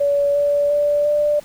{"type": "tone with pitch steps", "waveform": "sine", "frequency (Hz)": [570, 577, 584, 591.1], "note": ["C#5", "D5", "D5", "D5"], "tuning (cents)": [48, -31, -10, 11], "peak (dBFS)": -14, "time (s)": [0, 1.4], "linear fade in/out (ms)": 10, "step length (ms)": 350, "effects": ["pink hiss -45 dBFS RMS until 1.44 s"]}